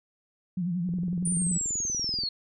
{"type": "tone with vibrato", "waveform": "sine", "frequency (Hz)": 176.3, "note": "F3", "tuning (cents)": 17, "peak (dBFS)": -26, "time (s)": [0.57, 1.58], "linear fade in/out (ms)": 5, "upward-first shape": "sine", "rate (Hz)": 11, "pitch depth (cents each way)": 92}
{"type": "click train", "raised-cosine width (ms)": 3, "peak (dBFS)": -29, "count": 29, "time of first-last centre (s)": [0.89, 2.236], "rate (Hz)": 20.8}
{"type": "linear sweep", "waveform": "sine", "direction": "down", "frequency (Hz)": [9397, 4222], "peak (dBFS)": -27, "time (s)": [1.25, 2.29], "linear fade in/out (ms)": 5}
{"effects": []}